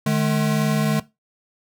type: tone pair together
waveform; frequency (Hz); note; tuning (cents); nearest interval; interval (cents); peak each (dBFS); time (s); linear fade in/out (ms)
square; 151.25 / 213.9; D#3 / A3; -49 / -49; tritone; 600; -21; 0.06-1; 5
effects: noise-tail reverb RT60 0.2 s tail -17 dB re dry